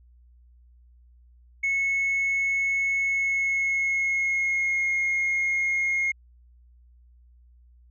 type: tone with pitch glide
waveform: sine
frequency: 2195 to 2147 Hz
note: C#7 to C7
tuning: -18 to +44 cents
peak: -20 dBFS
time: 1.63-6.12 s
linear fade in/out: 10 ms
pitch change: -38 cents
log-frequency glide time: 3.01-4.93 s
effects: tanh soft clip ceiling -20 dBFS + added 60 Hz sine -52 dBFS peak until 7.9 s